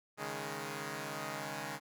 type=chord; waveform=5% pulse; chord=C# suspended second; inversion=none; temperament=equal; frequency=138.59 / 155.56 / 207.7 Hz; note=C#3 / D#3 / G#3; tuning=0 / 0 / 0 cents; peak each=-32 dBFS; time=0.17-1.8 s; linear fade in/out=50 ms; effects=none